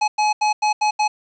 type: tone bursts at uneven times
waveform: square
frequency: 847 Hz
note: G#5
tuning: 34 cents sharp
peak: -16 dBFS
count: 6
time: 0.01-0.08 / 0.18-0.33 / 0.41-0.53 / 0.62-0.73 / 0.81-0.91 / 0.99-1.08 s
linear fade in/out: 10 ms
effects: resampled to 16000 Hz + 8-bit